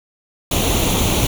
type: noise with comb filter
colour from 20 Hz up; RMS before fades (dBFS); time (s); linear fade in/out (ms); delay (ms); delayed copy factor
pink; -17; 0.51-1.27; 5; 0.3; +0.65
effects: none